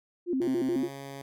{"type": "tone with vibrato", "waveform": "sine", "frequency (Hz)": 303.7, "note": "D#4", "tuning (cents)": -42, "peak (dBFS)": -25, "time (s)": [0.26, 0.89], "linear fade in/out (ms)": 50, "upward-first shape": "square", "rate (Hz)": 7, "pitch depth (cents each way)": 250}
{"type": "tone with pitch glide", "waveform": "10% pulse", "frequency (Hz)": [130.3, 138.05], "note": ["C3", "C#3"], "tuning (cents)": [-7, -7], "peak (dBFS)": -31, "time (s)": [0.41, 1.22], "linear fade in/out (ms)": 5, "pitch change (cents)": 100, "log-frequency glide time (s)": [0.71, 0.81]}
{"effects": []}